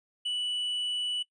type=tone; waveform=triangle; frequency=2960 Hz; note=F#7; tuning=in tune; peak=-27 dBFS; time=0.25-1.23 s; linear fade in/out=10 ms; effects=noise-tail reverb RT60 0.1 s tail -20 dB re dry + resampled to 24000 Hz